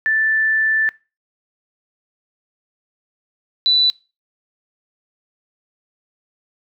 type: tone pair in turn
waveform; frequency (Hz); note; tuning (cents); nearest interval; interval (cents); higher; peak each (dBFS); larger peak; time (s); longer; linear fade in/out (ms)
sine; 1762 / 3975; A6 / B7; +2 / +10; octave + major second; 1408; second; -14 / -12; second; 0.06-0.89 / 3.66-3.9; first; 0
effects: noise-tail reverb RT60 0.3 s tail -22 dB re dry